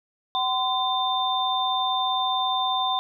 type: tone cluster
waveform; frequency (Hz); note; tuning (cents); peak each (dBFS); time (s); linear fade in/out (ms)
sine; 758 / 1027 / 3590; F#5 / C6 / A7; +42 / -33 / +34; -26; 0.35-2.99; 0
effects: none